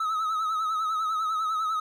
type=tone with vibrato; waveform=triangle; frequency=1284 Hz; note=E6; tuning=46 cents flat; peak=-23 dBFS; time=0-1.8 s; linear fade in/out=5 ms; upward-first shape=triangle; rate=10 Hz; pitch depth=69 cents each way; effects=none